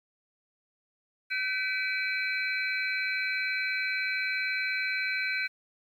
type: tone cluster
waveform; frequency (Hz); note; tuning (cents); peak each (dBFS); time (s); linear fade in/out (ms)
sine; 1529 / 1979 / 2308 / 2522 / 4070; G6 / B6 / D7 / D#7 / C8; -44 / +3 / -31 / +23 / -49; -32 / -39 / -31 / -38 / -39; 1.3-5.48; 20
effects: 10-bit